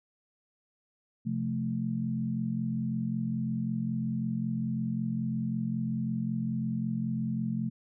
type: chord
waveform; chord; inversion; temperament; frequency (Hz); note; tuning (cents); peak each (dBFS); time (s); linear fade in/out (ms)
sine; F major; second; equal; 130.81 / 174.61 / 220; C3 / F3 / A3; 0 / 0 / 0; -34 / -35 / -31; 1.25-7.7; 20
effects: none